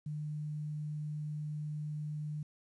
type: tone with quantisation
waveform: sine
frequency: 150.7 Hz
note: D3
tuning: 45 cents sharp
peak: -36 dBFS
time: 0.06-2.43 s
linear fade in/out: 5 ms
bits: 11
effects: resampled to 22050 Hz